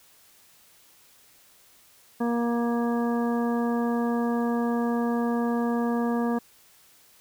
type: harmonic tone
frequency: 236.2 Hz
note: A#3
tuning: 23 cents sharp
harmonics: 1 / 2 / 3 / 4 / 5 / 7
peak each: -24 / -30 / -34 / -36 / -38 / -41 dBFS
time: 2.2-6.39 s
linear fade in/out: 10 ms
effects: white hiss -57 dBFS RMS until 7.2 s